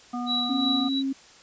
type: harmonic tone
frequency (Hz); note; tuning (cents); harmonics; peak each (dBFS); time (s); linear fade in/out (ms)
243.8; B3; -22; 1 / 3 / 5; -29 / -34 / -36; 0.13-0.89; 10
type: tone with tremolo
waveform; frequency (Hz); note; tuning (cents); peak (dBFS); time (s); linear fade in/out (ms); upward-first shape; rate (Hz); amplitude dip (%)
sine; 3908; B7; -19; -23; 0.26-1.03; 50; sine; 2.8; 60
type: tone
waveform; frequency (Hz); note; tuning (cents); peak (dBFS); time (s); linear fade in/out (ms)
sine; 270; C#4; -45; -24; 0.49-1.13; 10
effects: white hiss -51 dBFS RMS until 1.42 s + resampled to 16000 Hz